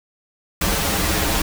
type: noise with comb filter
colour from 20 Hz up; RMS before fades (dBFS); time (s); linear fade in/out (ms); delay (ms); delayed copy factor
pink; -20; 0.61-1.42; 5; 8.1; -1
effects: none